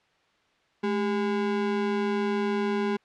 square ring-modulated tone, 306.6 Hz, D#4, 25 cents flat, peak -22 dBFS, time 0.83-2.97 s, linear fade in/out 10 ms, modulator 93.2 Hz, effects white hiss -65 dBFS RMS until 3.04 s + low-pass 3000 Hz 12 dB/octave

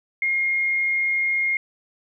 sine tone, 2137 Hz, C7, 36 cents sharp, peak -19 dBFS, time 0.22-1.57 s, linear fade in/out 2 ms, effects none

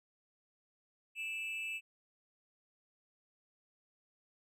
triangle tone with amplitude modulation, 2637 Hz, E7, in tune, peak -33 dBFS, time 1.15-1.81 s, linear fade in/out 50 ms, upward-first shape sine, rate 266 Hz, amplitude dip 65%, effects none

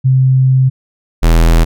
sine / square tone pair in turn, 130.9 / 41.32 Hz, C3 / E1, +1 / +5 cents, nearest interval octave + minor sixth, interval 1996 cents, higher first, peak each -6 dBFS, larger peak neither, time 0.04-0.7 / 1.22-1.65 s, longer first, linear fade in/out 20 ms, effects none

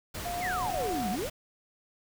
pink noise, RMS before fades -38 dBFS, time 0.14-1.3 s, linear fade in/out 10 ms
sine tone with pitch glide, 702 to 729.7 Hz, F5 to F#5, +9 to -24 cents, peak -32 dBFS, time 0.25-1.16 s, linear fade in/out 10 ms, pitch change +67 cents, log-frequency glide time 0.38-0.44 s
sine exponential two-way sweep, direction down then up, 2349 to 182.1 to 705 Hz, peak -31 dBFS, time 0.4-1.3 s, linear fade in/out 50 ms, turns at 1.1 s
effects none

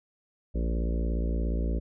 harmonic tone with a mistuned harmonic, 57.1 Hz, A#1, 35 cents flat, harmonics 1 / 3 / 4 / 5 / 6 / 7 / 8 / 9 / 10, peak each -26 / -36 / -38 / -40 / -42 / -43 / -44 / -45 / -46 dBFS, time 0.54-1.8 s, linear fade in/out 20 ms, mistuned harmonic 10, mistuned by +40 cents, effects none

